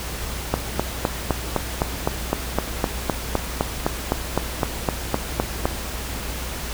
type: click train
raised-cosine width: 1 ms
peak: -4 dBFS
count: 21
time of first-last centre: 0.54-5.655 s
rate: 3.91 Hz
effects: added 60 Hz sine -31 dBFS peak until 6.73 s + pink hiss -31 dBFS RMS until 6.73 s